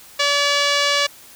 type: tone with low-pass filter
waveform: 5% pulse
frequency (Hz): 573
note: D5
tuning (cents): -43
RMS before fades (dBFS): -18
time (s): 0.19-1.07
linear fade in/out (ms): 10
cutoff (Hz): 4800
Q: 0.77
effects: white hiss -44 dBFS RMS until 1.35 s